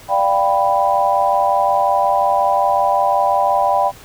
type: chord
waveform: sine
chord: G dominant seventh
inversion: second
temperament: equal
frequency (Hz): 587.3 / 698.5 / 784 / 987.8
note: D5 / F5 / G5 / B5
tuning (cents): 0 / 0 / 0 / 0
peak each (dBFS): -19 / -20 / -16 / -18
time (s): 0.08-3.92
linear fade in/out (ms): 50
effects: pink hiss -41 dBFS RMS until 4.04 s